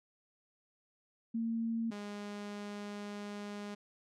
sine / sawtooth tone pair in turn, 228.2 / 205.4 Hz, A#3 / G#3, -37 / -19 cents, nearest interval major second, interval 182 cents, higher first, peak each -32 / -37 dBFS, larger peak first, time 1.34-1.91 / 1.91-3.75 s, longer second, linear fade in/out 10 ms, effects low-pass 7000 Hz 12 dB/octave

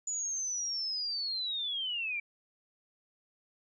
sine linear sweep, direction down, 6960 to 2311 Hz, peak -32 dBFS, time 0.07-2.2 s, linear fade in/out 5 ms, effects none

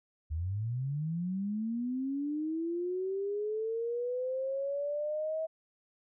sine linear sweep, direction up, 73.42 to 645 Hz, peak -31 dBFS, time 0.3-5.47 s, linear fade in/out 20 ms, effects none

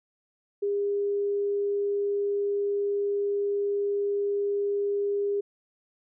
sine tone, 404.7 Hz, G#4, 45 cents flat, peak -24 dBFS, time 0.62-5.41 s, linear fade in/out 10 ms, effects none

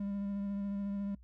triangle tone with vibrato, 200.1 Hz, G3, 36 cents sharp, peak -32 dBFS, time 0-1.15 s, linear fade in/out 5 ms, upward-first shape sine, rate 14 Hz, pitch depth 17 cents each way, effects noise-tail reverb RT60 0.1 s tail -23 dB re dry + added 60 Hz sine -54 dBFS peak until 1.23 s

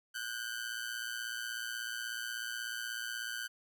sawtooth ring-modulated tone, 1522 Hz, F#6, 48 cents sharp, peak -31 dBFS, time 0.14-3.48 s, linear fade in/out 20 ms, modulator 58.2 Hz, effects none

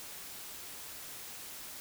silence, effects white hiss -46 dBFS RMS until 1.8 s

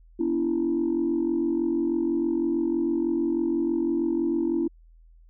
sine tone cluster, 245.8 / 289.2 / 335.4 Hz, B3 / D4 / E4, -8 / -27 / +30 cents, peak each -29 / -27 / -23 dBFS, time 0.19-4.68 s, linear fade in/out 10 ms, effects tanh soft clip ceiling -16 dBFS + added 41 Hz sine -50 dBFS peak until 5.29 s

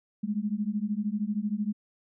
sine beating tone pair, 202.6 / 215.6 Hz, G#3 / A3, -43 / -35 cents, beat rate 13 Hz, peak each -30 / -30 dBFS, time 0.23-1.73 s, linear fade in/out 10 ms, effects none

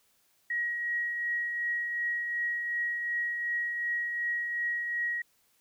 sine tone with tremolo, 1900 Hz, A#6, 33 cents sharp, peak -27 dBFS, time 0.5-5.22 s, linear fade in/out 5 ms, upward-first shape triangle, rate 2.7 Hz, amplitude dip 40%, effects white hiss -69 dBFS RMS until 5.6 s

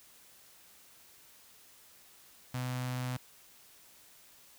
sawtooth tone with notch filter, 126.3 Hz, B2, 39 cents sharp, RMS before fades -36 dBFS, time 2.54-3.17 s, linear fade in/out 5 ms, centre 400 Hz, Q 1.3, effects white hiss -59 dBFS RMS until 4.58 s

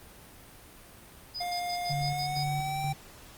sine tone bursts, 4982 Hz, D#8, 1 cent sharp, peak -33 dBFS, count 7, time 1.34-2.443 s, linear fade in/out 20 ms, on 95 ms, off 73 ms
square tone with pitch glide, 707 to 779.9 Hz, F5 to G5, +21 to -9 cents, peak -32 dBFS, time 1.4-2.93 s, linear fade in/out 10 ms, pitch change +170 cents, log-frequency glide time 1.94-2.82 s
sine tone with tremolo, 144.5 Hz, D3, 28 cents flat, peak -30 dBFS, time 1.89-2.94 s, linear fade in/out 20 ms, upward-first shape square, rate 2.1 Hz, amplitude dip 50%
effects pink hiss -51 dBFS RMS until 3.37 s + Opus 32 kbps

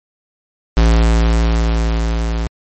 square tone with level ramp, 56.3 Hz, A1, 40 cents sharp, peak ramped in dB -8 to -17 dBFS, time 0.77-2.47 s, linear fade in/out 0 ms, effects MP3 32 kbps

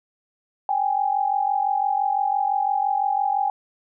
sine tone pair together, 784.7 / 830.6 Hz, G5 / G#5, +2 / 0 cents, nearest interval minor second, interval 98 cents, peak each -22 dBFS, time 0.69-3.5 s, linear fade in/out 2 ms, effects none

